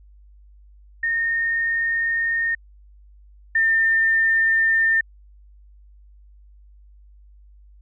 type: tone pair in turn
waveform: sine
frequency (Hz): 1836 / 1804.5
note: A#6 / A6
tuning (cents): -27 / +43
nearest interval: unison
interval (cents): 30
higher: first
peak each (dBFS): -19 / -15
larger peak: second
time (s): 1.03-2.55 / 3.55-5.01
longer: first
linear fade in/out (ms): 5
effects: added 50 Hz sine -46 dBFS peak until 7.81 s